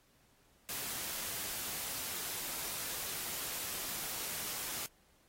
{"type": "noise", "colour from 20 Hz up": "white", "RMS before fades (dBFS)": -40, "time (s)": [0.69, 4.86], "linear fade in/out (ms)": 0, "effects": ["pink hiss -69 dBFS RMS until 5.28 s", "AAC 48 kbps"]}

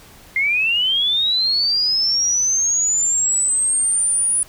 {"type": "linear sweep", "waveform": "sine", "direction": "up", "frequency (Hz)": [2084, 9870], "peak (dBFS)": -15, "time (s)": [0.36, 4.43], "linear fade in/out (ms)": 2, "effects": ["pink hiss -45 dBFS RMS until 4.48 s"]}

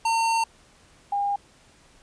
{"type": "tone pair in turn", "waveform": ["square", "sine"], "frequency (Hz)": [909, 807.5], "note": ["A#5", "G#5"], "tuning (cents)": [-44, -49], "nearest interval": "major second", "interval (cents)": 205, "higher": "first", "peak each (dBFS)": [-21, -22], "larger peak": "first", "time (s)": [[0.05, 0.44], [1.12, 1.36]], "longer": "first", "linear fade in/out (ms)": 5, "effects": ["pink hiss -56 dBFS RMS until 2.02 s", "resampled to 22050 Hz"]}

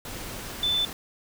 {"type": "tone in noise", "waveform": "sine", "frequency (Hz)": 3520, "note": "A7", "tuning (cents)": 0, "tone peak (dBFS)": -22, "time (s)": [0.63, 0.85], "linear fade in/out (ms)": 2, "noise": "pink", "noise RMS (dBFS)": -37, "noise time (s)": [0.05, 0.93], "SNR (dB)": 12, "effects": []}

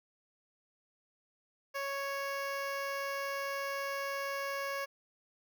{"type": "tone with notch filter", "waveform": "15% pulse", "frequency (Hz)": 554.4, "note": "C#5", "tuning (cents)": 0, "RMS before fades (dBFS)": -37, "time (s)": [1.74, 4.86], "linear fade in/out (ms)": 20, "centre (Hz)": 8500, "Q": 1.4, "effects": []}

